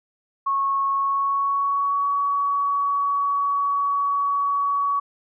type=tone with pitch glide; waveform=sine; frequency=1099 to 1128.6 Hz; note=C#6 to C#6; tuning=-15 to +31 cents; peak=-19 dBFS; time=0.46-5 s; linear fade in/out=10 ms; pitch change=+46 cents; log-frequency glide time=0.92-2.09 s; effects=none